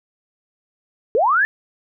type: linear sweep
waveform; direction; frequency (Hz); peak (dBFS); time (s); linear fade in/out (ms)
sine; up; 401.8 to 1791; -13; 1.15-1.45; 0
effects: none